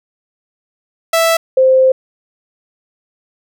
sawtooth / sine tone pair in turn, 659.3 / 522 Hz, E5 / C5, 0 / -4 cents, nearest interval major third, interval 404 cents, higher first, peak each -6 dBFS, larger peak neither, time 1.13-1.37 / 1.57-1.92 s, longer second, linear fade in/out 5 ms, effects none

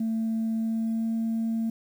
sine tone with pitch glide, 223.7 to 225.8 Hz, A3 to A3, +29 to +45 cents, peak -23 dBFS, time 0-1.7 s, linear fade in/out 5 ms, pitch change +16 cents, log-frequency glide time 0.57-1.1 s, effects tanh soft clip ceiling -22 dBFS + 9-bit

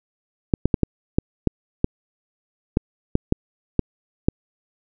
clicks, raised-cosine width 3 ms, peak -3 dBFS, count 12, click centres 0.538 / 0.656 / 0.742 / 0.833 / 1.185 / 1.473 / 1.844 / 2.771 / 3.154 / 3.324 / 3.793 / 4.285 s, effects none

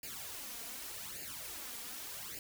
white noise with flanger, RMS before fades -45 dBFS, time 0.03-2.39 s, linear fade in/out 2 ms, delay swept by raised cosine 0.42 to 4.32 ms, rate 0.85 Hz, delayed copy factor +0.8, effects none

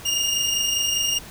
25% pulse tone pair together, 2830 / 2855 Hz, F7 / F7, +22 / +37 cents, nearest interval unison, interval 15 cents, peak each -17 / -25 dBFS, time 0.05-1.19 s, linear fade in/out 10 ms, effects pink hiss -41 dBFS RMS until 1.3 s

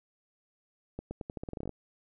accelerating click train, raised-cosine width 2 ms, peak -24 dBFS, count 14, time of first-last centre 0.99-1.693 s, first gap 120 ms, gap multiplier 0.85, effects none

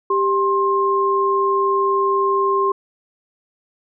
sine tone pair together, 393.3 / 1061 Hz, G4 / C6, +6 / +24 cents, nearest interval octave + perfect fourth, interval 1718 cents, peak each -18 / -17 dBFS, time 0.1-2.72 s, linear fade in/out 5 ms, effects none

